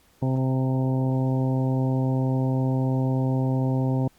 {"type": "harmonic tone with a mistuned harmonic", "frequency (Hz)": 130.81, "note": "C3", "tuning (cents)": 0, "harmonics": [1, 2, 3, 4, 5, 6, 7], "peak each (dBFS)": [-22, -26, -35, -34, -38, -39, -39], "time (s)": [0.22, 4.08], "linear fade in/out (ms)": 5, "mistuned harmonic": 6, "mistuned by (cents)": 18, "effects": ["pink hiss -60 dBFS RMS until 4.18 s", "Opus 48 kbps"]}